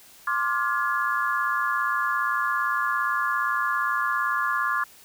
sine chord, D half-diminished seventh, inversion third, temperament just, 1057.2 / 1174.7 / 1409.6 / 1691.5 Hz, C6 / D6 / F6 / Ab6, +18 / 0 / +16 / +31 cents, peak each -28 / -27 / -28 / -28 dBFS, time 0.27-4.84 s, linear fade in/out 5 ms, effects white hiss -51 dBFS RMS until 5.04 s

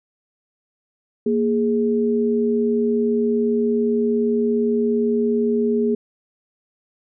sine tone pair together, 233.6 / 416.2 Hz, A#3 / G#4, +4 / +4 cents, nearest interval minor seventh, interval 1000 cents, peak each -19 dBFS, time 1.26-5.95 s, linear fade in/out 5 ms, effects none

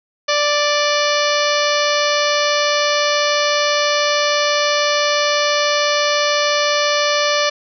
harmonic tone with a mistuned harmonic, 587.3 Hz, D5, in tune, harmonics 1 / 2 / 3 / 4 / 5 / 6 / 7 / 8 / 9 / 10, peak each -18 / -21 / -23 / -24 / -25 / -26 / -26 / -27 / -28 / -28 dBFS, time 0.28-7.5 s, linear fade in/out 10 ms, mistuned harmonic 7, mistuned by +51 cents, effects none

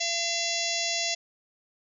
harmonic tone, 680 Hz, F5, 46 cents flat, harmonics 1 / 3 / 4 / 5 / 6 / 7 / 8 / 9 / 10, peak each -35 / -35 / -35 / -35 / -35 / -35 / -35 / -35 / -35 dBFS, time 0-1.15 s, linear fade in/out 10 ms, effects none

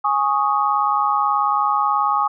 sine chord, Ab suspended fourth, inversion none, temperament just, 830.6 / 1107.5 / 1245.9 Hz, Ab5 / Db6 / Eb6, 0 / -2 / +2 cents, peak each -20 dBFS, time 0.04-2.28 s, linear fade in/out 10 ms, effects none

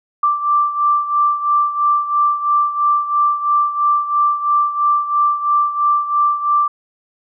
sine beating tone pair, 1174.7 / 1177.7 Hz, D6 / D6, 0 / +4 cents, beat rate 3 Hz, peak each -14 / -19 dBFS, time 0.23-6.68 s, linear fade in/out 5 ms, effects none

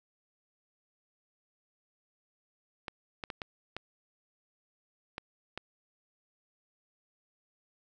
clicks, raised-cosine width 0.3 ms, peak -21 dBFS, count 7, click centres 2.882 / 3.238 / 3.302 / 3.418 / 3.766 / 5.181 / 5.576 s, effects none

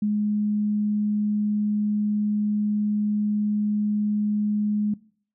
sine tone, 209.2 Hz, G#3, 13 cents sharp, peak -20 dBFS, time 0.02-4.94 s, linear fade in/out 5 ms, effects noise-tail reverb RT60 0.5 s tail -21 dB re dry

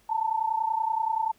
sine tone pair together, 880 / 910.5 Hz, A5 / A#5, 0 / -41 cents, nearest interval minor second, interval 59 cents, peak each -26 / -28 dBFS, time 0.09-1.32 s, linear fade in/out 10 ms, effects pink hiss -63 dBFS RMS until 1.38 s

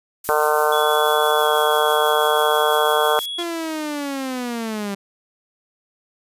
violet noise with tremolo, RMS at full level -28 dBFS, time 0.24-3.26 s, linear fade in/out 5 ms, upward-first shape sine, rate 6.1 Hz, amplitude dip 25%
harmonic tone, 151.4 Hz, D#3, 47 cents flat, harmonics 3 / 4 / 5 / 6 / 7 / 8 / 9 / 10, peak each -21 / -22 / -23 / -24 / -24 / -25 / -26 / -26 dBFS, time 0.29-3.19 s, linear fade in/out 0 ms
triangle tone with pitch glide, 3404 to 3347 Hz, G#7 to G#7, +42 to +13 cents, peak -24 dBFS, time 0.72-3.43 s, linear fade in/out 5 ms, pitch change -29 cents, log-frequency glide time 1.39-1.46 s
sawtooth linear sweep, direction down, 348.4 to 196 Hz, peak -20 dBFS, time 3.38-4.95 s, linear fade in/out 10 ms
effects resampled to 32000 Hz

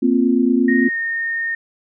sine chord, Bb suspended second, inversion none, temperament equal, 233.1 / 261.6 / 349.2 Hz, Bb3 / C4 / F4, 0 / 0 / 0 cents, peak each -17 / -15 / -20 dBFS, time 0.02-0.89 s, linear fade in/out 10 ms
sine tone with pitch glide, 1860 to 1835.5 Hz, A#6 to A#6, -4 to -27 cents, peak -19 dBFS, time 0.68-1.55 s, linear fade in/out 5 ms, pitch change -23 cents, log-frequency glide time 0.89-0.96 s
effects none

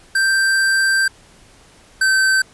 square tone pair in turn, 1569 / 1545.6 Hz, G6 / G6, +1 / -25 cents, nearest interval unison, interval 26 cents, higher first, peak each -14 / -13 dBFS, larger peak second, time 0.15-1.08 / 2.01-2.42 s, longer first, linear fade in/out 5 ms, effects pink hiss -48 dBFS RMS until 2.53 s + resampled to 24000 Hz

